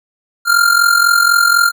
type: tone with amplitude modulation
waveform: square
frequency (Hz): 1396.9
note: F6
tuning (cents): 0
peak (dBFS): -6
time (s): 0.45-1.72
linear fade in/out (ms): 50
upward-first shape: sine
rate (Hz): 44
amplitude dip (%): 70
effects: none